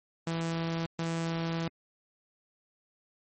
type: tone bursts at uneven times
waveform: sawtooth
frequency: 165.5 Hz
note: E3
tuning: 7 cents sharp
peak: -26 dBFS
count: 2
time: 0.27-0.86 / 0.99-1.68 s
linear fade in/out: 2 ms
effects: MP3 32 kbps